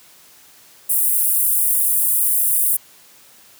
pink high-pass noise, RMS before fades -17 dBFS, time 0.89-2.77 s, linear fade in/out 10 ms, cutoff 9300 Hz, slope 48 dB/octave, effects white hiss -48 dBFS RMS until 3.59 s + high-pass 80 Hz 12 dB/octave

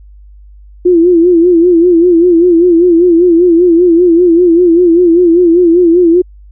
sine tone with vibrato, 345.2 Hz, F4, 20 cents flat, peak -3 dBFS, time 0.85-6.22 s, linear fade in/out 10 ms, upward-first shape sine, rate 5.1 Hz, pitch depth 89 cents each way, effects added 50 Hz sine -33 dBFS peak until 6.51 s

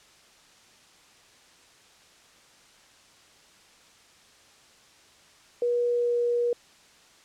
sine tone with pitch glide, 482 to 478.9 Hz, B4 to A#4, -42 to +47 cents, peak -22 dBFS, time 5.62-6.53 s, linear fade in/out 2 ms, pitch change -11 cents, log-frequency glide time 5.88-6.16 s, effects white hiss -56 dBFS RMS until 7.24 s + low-pass 7000 Hz 12 dB/octave

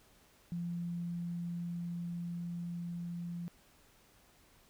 sine tone with level ramp, 172.4 Hz, F3, 22 cents flat, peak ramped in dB -35 to -38 dBFS, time 0.52-3.48 s, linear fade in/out 0 ms, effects pink hiss -65 dBFS RMS until 4.69 s

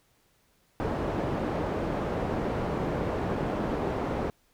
white low-pass noise, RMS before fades -30 dBFS, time 0.8-4.3 s, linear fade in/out 0 ms, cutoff 590 Hz, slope 12 dB/octave, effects pink hiss -67 dBFS RMS until 4.53 s

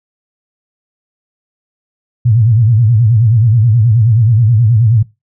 sine tone with vibrato, 113.3 Hz, A#2, 49 cents flat, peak -6 dBFS, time 2.25-5.03 s, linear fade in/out 10 ms, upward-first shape sine, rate 9.4 Hz, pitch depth 160 cents each way, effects noise-tail reverb RT60 0.2 s tail -18 dB re dry

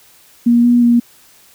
sine tone with pitch steps, 237.4 / 241.3 / 237.7 Hz, A#3 / B3 / A#3, +32 / -40 / +34 cents, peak -7 dBFS, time 0.46-1 s, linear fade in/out 10 ms, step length 180 ms, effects white hiss -47 dBFS RMS until 1.54 s

